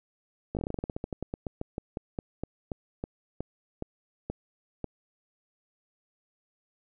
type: slowing click train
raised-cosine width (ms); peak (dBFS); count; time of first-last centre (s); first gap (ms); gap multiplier
2; -19; 28; 0.55-4.843; 18; 1.14
effects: none